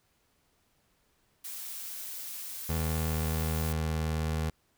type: noise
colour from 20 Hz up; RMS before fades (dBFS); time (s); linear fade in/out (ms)
blue; -40; 1.44-3.73; 10
type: tone with pitch glide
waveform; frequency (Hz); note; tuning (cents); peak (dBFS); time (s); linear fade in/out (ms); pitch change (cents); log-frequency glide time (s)
25% pulse; 79.7 to 79.06; D#2 to D#2; +42 to +28; -25; 2.69-4.5; 5; -14; 3-3.1
effects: pink hiss -71 dBFS RMS until 4.77 s